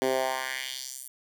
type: tone with high-pass filter sweep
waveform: 10% pulse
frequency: 130.81 Hz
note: C3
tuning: in tune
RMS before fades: -31 dBFS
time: 0.02-1.08 s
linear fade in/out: 0 ms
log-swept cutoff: 320 to 11000 Hz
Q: 1.9
effects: none